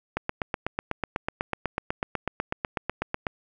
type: click train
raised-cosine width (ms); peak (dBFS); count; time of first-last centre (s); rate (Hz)
0.5; -11; 26; 0.17-3.268; 8.07
effects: none